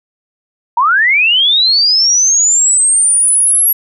sine linear sweep, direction up, 902 to 11480 Hz, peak -7 dBFS, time 0.77-3.73 s, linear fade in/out 5 ms, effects none

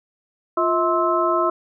sine tone cluster, 349.7 / 645 / 1052 / 1305 Hz, F4 / E5 / C6 / E6, +2 / -38 / +9 / -18 cents, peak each -22 dBFS, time 0.57-1.5 s, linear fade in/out 5 ms, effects none

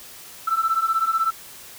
sine beating tone pair, 1318.5 / 1334.5 Hz, E6 / E6, 0 / +21 cents, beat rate 16 Hz, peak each -22 / -20 dBFS, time 0.47-1.31 s, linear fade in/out 10 ms, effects tanh soft clip ceiling -12 dBFS + white hiss -42 dBFS RMS until 1.78 s

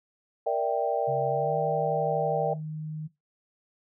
sine chord, E half-diminished seventh, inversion second, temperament equal, 466.2 / 587.3 / 659.3 / 784 Hz, Bb4 / D5 / E5 / G5, 0 / 0 / 0 / 0 cents, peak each -29 dBFS, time 0.46-2.54 s, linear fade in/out 10 ms
sine tone with pitch glide, 138 to 154.9 Hz, C#3 to D#3, -7 to -7 cents, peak -32 dBFS, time 1.07-3.08 s, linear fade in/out 20 ms, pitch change +200 cents, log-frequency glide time 1.29-1.57 s
effects noise-tail reverb RT60 0.2 s tail -18 dB re dry

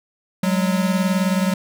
square beating tone pair, 185 / 204 Hz, F#3 / G#3, 0 / -31 cents, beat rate 19 Hz, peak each -19 / -23 dBFS, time 0.43-1.54 s, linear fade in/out 5 ms, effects none

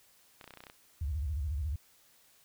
clicks, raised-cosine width 0.3 ms, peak -32 dBFS, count 10, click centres 0.412 / 0.442 / 0.477 / 0.507 / 0.538 / 0.573 / 0.605 / 0.638 / 0.668 / 0.699 s
sine tone with vibrato, 73.3 Hz, D2, 3 cents flat, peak -31 dBFS, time 1.01-1.76 s, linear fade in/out 5 ms, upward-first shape square, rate 14 Hz, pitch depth 190 cents each way
effects white hiss -64 dBFS RMS until 2.44 s

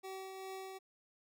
25% pulse tone with tremolo, 381.6 Hz, G4, 47 cents flat, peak -39 dBFS, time 0.03-0.79 s, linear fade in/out 20 ms, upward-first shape triangle, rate 2.5 Hz, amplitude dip 35%, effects none

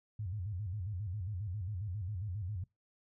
sine tone with vibrato, 97.2 Hz, G2, 14 cents flat, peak -36 dBFS, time 0.19-2.64 s, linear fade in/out 5 ms, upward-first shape square, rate 7.4 Hz, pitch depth 160 cents each way, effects noise-tail reverb RT60 0.2 s tail -23 dB re dry

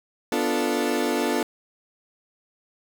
30% pulse chord, B half-diminished seventh, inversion none, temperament equal, 246.9 / 293.7 / 349.2 / 440 Hz, B3 / D4 / F4 / A4, 0 / 0 / 0 / 0 cents, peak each -25 dBFS, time 0.32-1.43 s, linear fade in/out 2 ms, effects none

